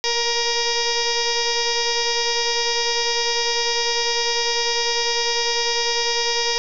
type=tone with frequency modulation; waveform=sine; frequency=2833 Hz; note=F7; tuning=24 cents sharp; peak=-18 dBFS; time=0.04-6.58 s; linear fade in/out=0 ms; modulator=473 Hz; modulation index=6.2; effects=none